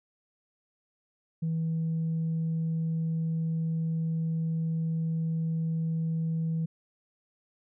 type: tone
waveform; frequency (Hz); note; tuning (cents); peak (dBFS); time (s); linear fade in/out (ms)
sine; 162.4; E3; -26; -25; 1.42-6.66; 10
effects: tanh soft clip ceiling -24 dBFS